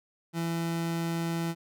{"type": "tone", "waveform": "30% pulse", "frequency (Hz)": 167, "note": "E3", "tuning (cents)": 23, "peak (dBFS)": -26, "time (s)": [0.33, 1.55], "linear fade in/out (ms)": 50, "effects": []}